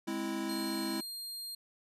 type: chord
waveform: square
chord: Ab augmented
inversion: none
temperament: equal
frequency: 207.7 / 261.6 / 329.6 Hz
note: Ab3 / C4 / E4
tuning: 0 / 0 / 0 cents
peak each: -40 / -41 / -37 dBFS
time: 0.07-1.01 s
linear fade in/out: 10 ms
type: tone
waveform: sawtooth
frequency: 4200 Hz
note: C8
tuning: 6 cents sharp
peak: -37 dBFS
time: 0.49-1.55 s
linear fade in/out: 5 ms
effects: resampled to 32000 Hz